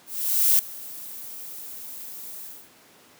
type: noise with ADSR envelope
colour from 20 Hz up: violet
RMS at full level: -17 dBFS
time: 0.06-2.7 s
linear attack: 530 ms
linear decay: 3 ms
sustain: -21 dB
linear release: 260 ms
effects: pink hiss -53 dBFS RMS until 3.19 s + high-pass 200 Hz 12 dB/octave